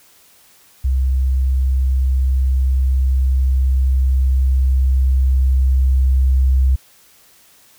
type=tone with level ramp; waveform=sine; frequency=65.41 Hz; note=C2; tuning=in tune; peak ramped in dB=-13 to -10 dBFS; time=0.84-6.76 s; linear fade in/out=10 ms; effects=white hiss -50 dBFS RMS until 7.78 s